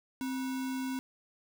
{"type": "tone with sample-and-hold", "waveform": "sine", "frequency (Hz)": 261.6, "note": "C4", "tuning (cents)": 0, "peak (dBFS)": -32, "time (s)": [0.21, 0.99], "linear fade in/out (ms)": 0, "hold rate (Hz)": 1225, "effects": []}